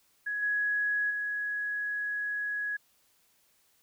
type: tone with level steps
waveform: sine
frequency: 1673 Hz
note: G#6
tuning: 12 cents sharp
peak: -30 / -26 / -30 dBFS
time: 0.26-2.77 s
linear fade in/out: 10 ms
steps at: 0.42 / 1.1 s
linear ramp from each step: 10 ms
effects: white hiss -68 dBFS RMS until 3.82 s